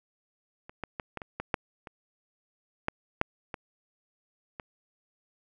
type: clicks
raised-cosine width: 0.5 ms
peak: -29 / -19 / -19 / -20 / -24 / -18 / -10 / -27 / -12 / -8 / -20 / -23 dBFS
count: 12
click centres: 0.695 / 0.837 / 0.998 / 1.173 / 1.218 / 1.4 / 1.542 / 1.872 / 2.884 / 3.214 / 3.542 / 4.598 s
effects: none